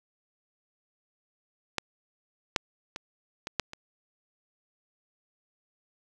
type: clicks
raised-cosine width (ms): 0.2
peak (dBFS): -10 / -6 / -19 / -17 / -8 / -23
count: 6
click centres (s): 1.783 / 2.562 / 2.961 / 3.471 / 3.597 / 3.734
effects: none